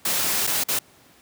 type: noise with dropouts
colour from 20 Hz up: white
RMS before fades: -23 dBFS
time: 0.05-0.79 s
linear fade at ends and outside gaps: 5 ms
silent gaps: 0.469-0.473 / 0.638-0.685 s
effects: pink hiss -54 dBFS RMS until 1.21 s + high-pass 100 Hz 12 dB/octave